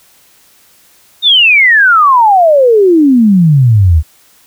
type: exponential sweep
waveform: sine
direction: down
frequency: 3729 to 73.42 Hz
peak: -3 dBFS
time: 1.22-4.03 s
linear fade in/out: 50 ms
effects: white hiss -46 dBFS RMS until 4.46 s